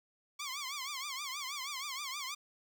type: tone with vibrato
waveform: 10% pulse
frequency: 1108.7 Hz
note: C#6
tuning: in tune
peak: -30 dBFS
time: 0.39-2.35 s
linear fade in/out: 10 ms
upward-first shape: triangle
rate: 6.3 Hz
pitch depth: 170 cents each way
effects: none